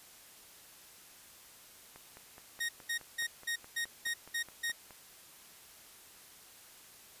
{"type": "click train", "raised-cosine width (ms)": 0.5, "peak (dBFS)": -36, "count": 15, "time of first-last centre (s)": [1.96, 4.907], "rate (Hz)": 4.75}
{"type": "tone bursts", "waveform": "sawtooth", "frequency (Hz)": 1864.7, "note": "A#6", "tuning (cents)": 0, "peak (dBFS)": -29, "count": 8, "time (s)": [2.6, 4.72], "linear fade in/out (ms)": 10, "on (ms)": 90, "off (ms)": 200}
{"effects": ["white hiss -56 dBFS RMS until 7.2 s", "resampled to 32000 Hz"]}